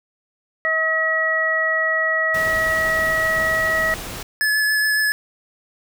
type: harmonic tone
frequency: 640 Hz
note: D#5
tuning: 49 cents sharp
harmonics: 1 / 2 / 3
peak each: -24 / -26 / -18 dBFS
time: 0.65-3.94 s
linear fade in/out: 0 ms
type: noise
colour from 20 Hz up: pink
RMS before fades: -31 dBFS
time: 2.34-4.23 s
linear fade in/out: 5 ms
type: tone with vibrato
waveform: square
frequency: 1716 Hz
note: A6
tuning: 44 cents flat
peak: -17 dBFS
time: 4.41-5.12 s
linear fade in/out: 0 ms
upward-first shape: triangle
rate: 7.2 Hz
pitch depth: 16 cents each way
effects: none